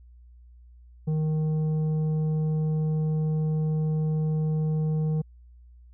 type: tone with tanh clipping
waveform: sine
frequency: 155.56 Hz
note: D#3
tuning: in tune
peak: -24 dBFS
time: 1.07-5.22 s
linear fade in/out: 10 ms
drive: 7 dB
effects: added 60 Hz sine -48 dBFS peak until 5.93 s